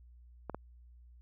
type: clicks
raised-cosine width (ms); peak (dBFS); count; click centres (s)
1; -24; 2; 0.497 / 0.546
effects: added 60 Hz sine -54 dBFS peak until 1.21 s